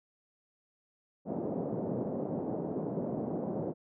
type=band-pass noise; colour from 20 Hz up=pink; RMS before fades=-35 dBFS; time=1.25-3.74 s; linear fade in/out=50 ms; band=150 to 640 Hz; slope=24 dB/octave; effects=none